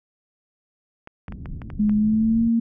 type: clicks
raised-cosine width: 0.5 ms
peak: -24 dBFS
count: 7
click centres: 1.074 / 1.282 / 1.323 / 1.458 / 1.618 / 1.702 / 1.895 s
type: low-pass noise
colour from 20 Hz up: pink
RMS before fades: -34 dBFS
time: 1.28-2.48 s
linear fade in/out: 5 ms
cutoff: 240 Hz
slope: 24 dB/octave
type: tone with pitch glide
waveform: sine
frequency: 210 to 230.3 Hz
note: G#3 to A#3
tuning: +19 to -21 cents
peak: -16 dBFS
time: 1.79-2.6 s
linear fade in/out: 10 ms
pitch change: +160 cents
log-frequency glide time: 1.95-2.44 s
effects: none